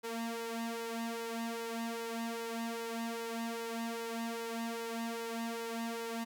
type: tone with flanger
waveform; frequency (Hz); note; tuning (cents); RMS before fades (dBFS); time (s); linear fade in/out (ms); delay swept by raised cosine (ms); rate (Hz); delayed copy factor
sawtooth; 230; A#3; -23; -39; 0.03-6.25; 20; 2 to 3.3; 2.5; +0.75
effects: none